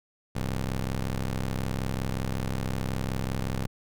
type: ring-modulated tone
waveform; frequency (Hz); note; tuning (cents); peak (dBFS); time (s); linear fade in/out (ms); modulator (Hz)
20% pulse; 65.41; C2; 0; -20; 0.35-3.67; 10; 52.3
effects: none